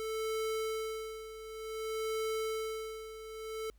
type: tone with tremolo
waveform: square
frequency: 440 Hz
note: A4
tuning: in tune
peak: -33 dBFS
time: 0-3.7 s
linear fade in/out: 0 ms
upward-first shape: sine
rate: 0.55 Hz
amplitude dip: 75%
effects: added 50 Hz sine -59 dBFS peak until 3.78 s + pink hiss -75 dBFS RMS until 3.78 s